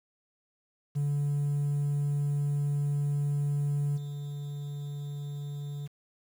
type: tone with level steps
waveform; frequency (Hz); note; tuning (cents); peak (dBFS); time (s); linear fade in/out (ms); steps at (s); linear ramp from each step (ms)
triangle; 144.1; D3; -33; -23 / -32; 0.95-5.88; 20; 3.96; 20
effects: tanh soft clip ceiling -21 dBFS + 9-bit